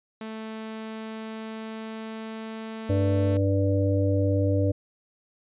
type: tone with pitch glide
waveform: sawtooth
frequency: 220 to 221.7 Hz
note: A3 to A3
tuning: 0 to +13 cents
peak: -30 dBFS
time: 0.21-3.37 s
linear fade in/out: 2 ms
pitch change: +13 cents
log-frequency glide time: 0.55-2.79 s
type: harmonic tone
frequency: 98 Hz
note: G2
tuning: in tune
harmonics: 1 / 3 / 5 / 6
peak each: -22 / -27 / -29 / -30 dBFS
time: 2.89-4.72 s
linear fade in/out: 10 ms
effects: resampled to 8000 Hz